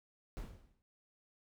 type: noise with exponential decay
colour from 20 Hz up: brown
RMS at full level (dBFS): -40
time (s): 0.37-0.82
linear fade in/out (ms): 0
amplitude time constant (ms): 96
effects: none

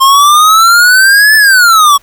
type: exponential two-way sweep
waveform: square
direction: up then down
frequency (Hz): 1060 to 1755 to 1108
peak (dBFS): -3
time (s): 0-1.98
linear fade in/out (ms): 20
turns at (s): 1.36
effects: pink hiss -45 dBFS RMS until 2.02 s

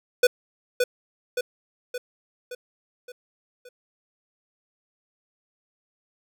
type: tone with echo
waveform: square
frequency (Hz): 494.8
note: B4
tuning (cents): +3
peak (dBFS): -14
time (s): 0.23-0.27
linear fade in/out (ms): 5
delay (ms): 570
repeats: 6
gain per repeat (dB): -5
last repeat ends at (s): 3.69
effects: none

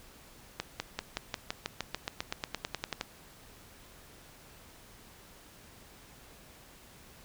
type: accelerating click train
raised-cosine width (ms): 0.2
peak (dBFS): -15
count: 19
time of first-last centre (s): 0.6-3.011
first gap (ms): 200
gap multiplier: 0.95
effects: pink hiss -55 dBFS RMS until 7.24 s

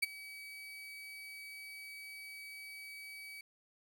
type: tone with ADSR envelope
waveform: 35% pulse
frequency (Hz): 2281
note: C#7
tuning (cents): +49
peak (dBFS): -25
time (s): 0.02-3.41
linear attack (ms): 12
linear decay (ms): 20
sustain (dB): -20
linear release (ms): 3
effects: 11-bit

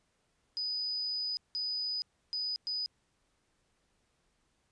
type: tone bursts at uneven times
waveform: sine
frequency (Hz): 4978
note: D#8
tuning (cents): 0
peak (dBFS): -32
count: 4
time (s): 0.57-1.37 / 1.55-2.02 / 2.33-2.56 / 2.67-2.86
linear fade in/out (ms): 0
effects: pink hiss -75 dBFS RMS until 4.71 s + resampled to 22050 Hz

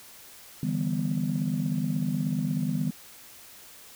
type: chord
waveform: sine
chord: E minor seventh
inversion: third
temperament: just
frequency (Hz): 148.33 / 164.81 / 197.78 / 247.2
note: D3 / E3 / G3 / B3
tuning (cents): +18 / 0 / +16 / +2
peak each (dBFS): -30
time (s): 0.63-2.91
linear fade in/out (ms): 2
effects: tanh soft clip ceiling -17 dBFS + white hiss -49 dBFS RMS until 3.95 s

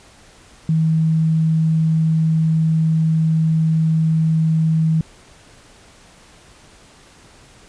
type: tone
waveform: sine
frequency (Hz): 160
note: D#3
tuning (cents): +49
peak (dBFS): -13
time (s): 0.69-5.01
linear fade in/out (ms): 2
effects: pink hiss -47 dBFS RMS until 7.68 s + resampled to 22050 Hz

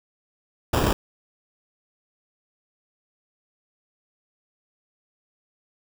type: noise with sample-and-hold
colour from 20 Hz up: pink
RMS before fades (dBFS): -21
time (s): 0.73-0.93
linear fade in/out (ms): 5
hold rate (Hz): 2100
effects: none

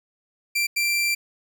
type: tone bursts at uneven times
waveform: sawtooth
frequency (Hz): 2357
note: D7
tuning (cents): +6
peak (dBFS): -17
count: 2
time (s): 0.55-0.67 / 0.76-1.15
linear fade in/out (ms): 10
effects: none

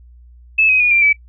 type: tone with pitch steps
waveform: sine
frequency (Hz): 2608 / 2526 / 2447 / 2371 / 2297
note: E7 / D#7 / D#7 / D7 / D7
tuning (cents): -19 / +26 / -29 / +16 / -39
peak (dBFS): -9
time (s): 0.58-1.13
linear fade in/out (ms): 10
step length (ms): 110
effects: noise-tail reverb RT60 0.1 s tail -19 dB re dry + added 60 Hz sine -40 dBFS peak until 1.28 s

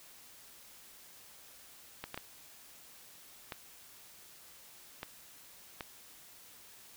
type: clicks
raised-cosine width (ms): 0.3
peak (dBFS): -23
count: 6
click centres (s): 2.04 / 2.144 / 2.176 / 3.522 / 5.031 / 5.808
effects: white hiss -56 dBFS RMS until 6.96 s

